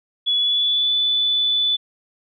sine tone with pitch glide, 3400 to 3483 Hz, G#7 to A7, +40 to -18 cents, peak -16 dBFS, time 0.26-1.77 s, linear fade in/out 20 ms, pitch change +42 cents, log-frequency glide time 0.36-0.93 s, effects none

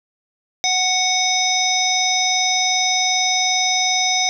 harmonic tone with a mistuned harmonic, 740 Hz, F#5, in tune, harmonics 1 / 3 / 5 / 7 / 8, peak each -22 / -22 / -22 / -22 / -22 dBFS, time 0.64-4.29 s, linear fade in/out 0 ms, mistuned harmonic 8, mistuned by +34 cents, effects none

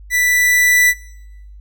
45% pulse tone with level ramp, 1975.5 Hz, B6, in tune, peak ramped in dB -13 to -9 dBFS, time 0.1-0.94 s, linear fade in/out 50 ms, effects noise-tail reverb RT60 1.0 s tail -23 dB re dry + added 50 Hz sine -35 dBFS peak until 1.6 s

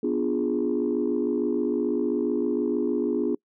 sine chord, B diminished seventh, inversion none, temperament equal, 246.9 / 293.7 / 349.2 / 415.3 Hz, B3 / D4 / F4 / Ab4, 0 / 0 / 0 / 0 cents, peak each -27 dBFS, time 0.03-3.35 s, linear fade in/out 5 ms, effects noise-tail reverb RT60 0.1 s tail -26 dB re dry + tanh soft clip ceiling -15 dBFS

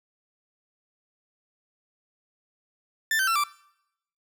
40% pulse tone with pitch steps, 1775 / 1545.2 / 1345.2 / 1171.1 Hz, A6 / G6 / E6 / D6, +15 / -25 / +35 / -5 cents, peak -21 dBFS, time 3.11-3.438 s, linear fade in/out 2 ms, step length 82 ms, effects noise-tail reverb RT60 0.8 s tail -22 dB re dry

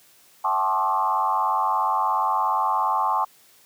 sine tone with frequency modulation, 967 Hz, B5, 37 cents flat, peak -19 dBFS, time 0.44-3.25 s, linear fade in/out 10 ms, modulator 97.1 Hz, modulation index 2.2, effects white hiss -55 dBFS RMS until 3.65 s + high-pass 100 Hz 12 dB/octave

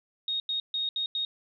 sine tone bursts at uneven times, 3729 Hz, A#7, in tune, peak -27 dBFS, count 5, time 0.28-0.4 / 0.49-0.6 / 0.74-0.89 / 0.96-1.06 / 1.15-1.25 s, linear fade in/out 2 ms, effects none

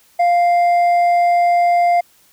sine tone with hard clipping, 698.5 Hz, F5, in tune, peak -12 dBFS, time 0.19-2.01 s, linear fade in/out 10 ms, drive 4 dB, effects white hiss -53 dBFS RMS until 2.32 s

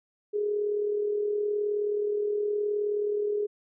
sine tone with amplitude modulation, 415.3 Hz, G#4, in tune, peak -23 dBFS, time 0.33-3.47 s, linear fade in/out 20 ms, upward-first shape sine, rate 39.1 Hz, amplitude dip 45%, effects none

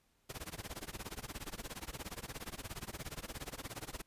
pink noise with tremolo, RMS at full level -42 dBFS, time 0.29-4.02 s, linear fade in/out 10 ms, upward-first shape sine, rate 17 Hz, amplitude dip 95%, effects pink hiss -75 dBFS RMS until 4.06 s + resampled to 32000 Hz

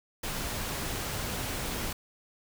pink noise, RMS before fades -34 dBFS, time 0.23-1.93 s, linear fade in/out 5 ms, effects none

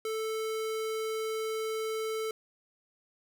square tone, 440 Hz, A4, in tune, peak -32 dBFS, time 0.05-2.31 s, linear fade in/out 2 ms, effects none

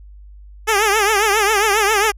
10% pulse tone with vibrato, 418.8 Hz, G#4, 15 cents sharp, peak -5 dBFS, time 0.67-2.12 s, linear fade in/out 20 ms, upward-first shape triangle, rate 7.4 Hz, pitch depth 140 cents each way, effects added 50 Hz sine -37 dBFS peak until 2.17 s + resampled to 32000 Hz

